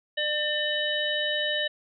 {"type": "harmonic tone with a mistuned harmonic", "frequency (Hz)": 599, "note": "D5", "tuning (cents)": 34, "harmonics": [1, 3, 5, 6], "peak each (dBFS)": [-31, -29, -29, -33], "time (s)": [0.17, 1.68], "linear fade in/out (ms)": 10, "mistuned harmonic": 6, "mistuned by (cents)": 100, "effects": []}